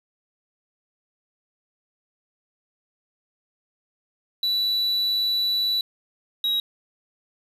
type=tone pair in turn; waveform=triangle; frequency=3951 / 3825 Hz; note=B7 / A#7; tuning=0 / +44 cents; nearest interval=minor second; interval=56 cents; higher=first; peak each=-19 / -19 dBFS; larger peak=neither; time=4.43-5.81 / 6.44-6.6 s; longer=first; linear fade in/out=2 ms; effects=resampled to 32000 Hz + 8-bit